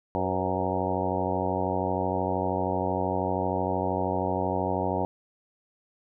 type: harmonic tone with a mistuned harmonic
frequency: 92.9 Hz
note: F#2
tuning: 7 cents sharp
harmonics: 1 / 2 / 3 / 4 / 5 / 6 / 7 / 8 / 9 / 10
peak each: -34 / -34 / -34 / -34 / -34 / -34 / -34 / -34 / -34 / -34 dBFS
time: 0.15-5.05 s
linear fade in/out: 0 ms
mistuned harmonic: 5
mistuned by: +50 cents
effects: none